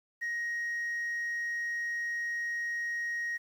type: tone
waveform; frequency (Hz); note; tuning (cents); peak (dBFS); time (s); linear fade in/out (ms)
sine; 1880; A#6; +14; -29; 0.21-3.38; 20
effects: tanh soft clip ceiling -30 dBFS + 10-bit